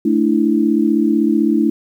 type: chord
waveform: sine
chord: A suspended fourth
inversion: none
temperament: equal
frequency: 220 / 293.7 / 329.6 Hz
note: A3 / D4 / E4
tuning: 0 / 0 / 0 cents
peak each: -16 dBFS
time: 0.05-1.7 s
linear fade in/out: 5 ms
effects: 8-bit